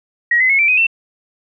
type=tone with pitch steps; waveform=sine; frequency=1900 / 2036 / 2183 / 2339 / 2507 / 2687 Hz; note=A#6 / C7 / C#7 / D7 / D#7 / E7; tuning=+33 / -48 / -27 / -8 / +12 / +33 cents; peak=-10 dBFS; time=0.31-0.868 s; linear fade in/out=5 ms; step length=93 ms; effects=none